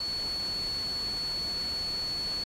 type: tone in noise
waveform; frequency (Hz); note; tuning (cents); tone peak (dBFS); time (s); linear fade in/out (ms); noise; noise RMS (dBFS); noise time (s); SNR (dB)
sine; 4411; C#8; -9; -30; 0-2.44; 5; pink; -43; 0-2.44; +10
effects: low-pass 11000 Hz 12 dB/octave + AAC 64 kbps